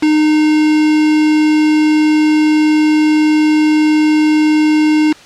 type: tone with quantisation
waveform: triangle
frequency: 306.4 Hz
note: D#4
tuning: 27 cents flat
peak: -6 dBFS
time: 0.02-5.13 s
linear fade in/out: 10 ms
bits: 3
effects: white hiss -38 dBFS RMS until 5.25 s + low-pass 5000 Hz 12 dB/octave